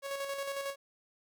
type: tone with tremolo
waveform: sawtooth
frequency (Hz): 554.4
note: C#5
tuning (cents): 0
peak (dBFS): -30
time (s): 0.02-0.76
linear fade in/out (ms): 50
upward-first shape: square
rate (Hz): 11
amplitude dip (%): 40
effects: none